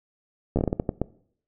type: slowing click train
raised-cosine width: 2 ms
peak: -10 dBFS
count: 10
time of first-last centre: 0.56-1.016 s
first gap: 12 ms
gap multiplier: 1.34
effects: noise-tail reverb RT60 0.6 s tail -20 dB re dry